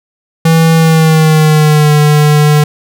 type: tone with pitch glide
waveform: square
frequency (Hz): 163.1 to 149.56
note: E3 to D3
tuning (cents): -18 to +32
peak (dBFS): -5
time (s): 0.45-2.64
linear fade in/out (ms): 5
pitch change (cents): -150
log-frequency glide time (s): 0.76-1.92
effects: none